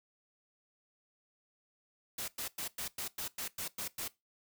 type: noise bursts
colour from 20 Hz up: white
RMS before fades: -39 dBFS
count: 10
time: 2.18-4.08 s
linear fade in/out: 5 ms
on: 100 ms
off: 100 ms
effects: noise-tail reverb RT60 0.2 s tail -19 dB re dry